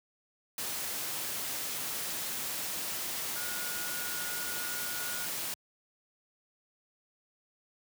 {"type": "tone in noise", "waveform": "sine", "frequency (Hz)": 1443, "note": "F#6", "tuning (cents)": -44, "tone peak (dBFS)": -41, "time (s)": [3.36, 5.26], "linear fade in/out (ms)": 2, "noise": "white", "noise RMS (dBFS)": -36, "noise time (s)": [0.58, 5.54], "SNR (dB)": -8, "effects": ["high-pass 100 Hz 12 dB/octave"]}